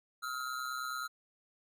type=ring-modulated tone; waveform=square; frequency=1342 Hz; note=E6; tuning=31 cents sharp; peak=-34 dBFS; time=0.22-1.08 s; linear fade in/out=20 ms; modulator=64.6 Hz; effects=none

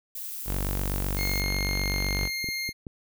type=noise; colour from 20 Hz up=violet; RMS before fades=-36 dBFS; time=0.15-1.41 s; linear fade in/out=5 ms
type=tone; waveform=sawtooth; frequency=47.96 Hz; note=G1; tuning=37 cents flat; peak=-23 dBFS; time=0.45-2.3 s; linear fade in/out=50 ms
type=tone with pitch glide; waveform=25% pulse; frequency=2138 to 2124 Hz; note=C7 to C7; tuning=+37 to +25 cents; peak=-25 dBFS; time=1.16-2.73 s; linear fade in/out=50 ms; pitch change=-12 cents; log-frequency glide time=1.39-2.04 s
type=clicks; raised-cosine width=3 ms; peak=-24 dBFS; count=5; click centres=2.23 / 2.443 / 2.488 / 2.691 / 2.868 s
effects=none

